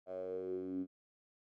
10% pulse tone with band-pass filter sweep, 92.9 Hz, F#2, 7 cents sharp, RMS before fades -41 dBFS, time 0.06-0.87 s, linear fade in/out 50 ms, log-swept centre 640 to 250 Hz, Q 7.9, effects none

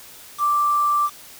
sine tone with quantisation, 1174.7 Hz, D6, in tune, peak -16 dBFS, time 0.38-1.1 s, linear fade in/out 50 ms, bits 6, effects white hiss -43 dBFS RMS until 1.39 s

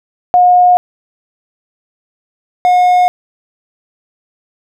sine / triangle tone pair in turn, 719 / 721.7 Hz, F#5 / F#5, -50 / -43 cents, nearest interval unison, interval 7 cents, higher second, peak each -4 dBFS, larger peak neither, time 0.34-0.77 / 2.65-3.08 s, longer neither, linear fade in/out 0 ms, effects none

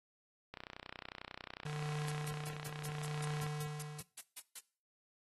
click train, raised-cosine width 0.3 ms, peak -29 dBFS, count 92, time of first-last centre 0.54-3.466 s, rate 31.1 Hz
square tone with tremolo, 150 Hz, D3, 37 cents sharp, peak -37 dBFS, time 1.65-4.01 s, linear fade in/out 5 ms, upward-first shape triangle, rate 0.75 Hz, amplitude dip 70%
blue noise bursts, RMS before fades -43 dBFS, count 14, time 2.07-4.594 s, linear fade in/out 10 ms, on 41 ms, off 150 ms
effects noise-tail reverb RT60 0.4 s tail -20 dB re dry + AAC 32 kbps

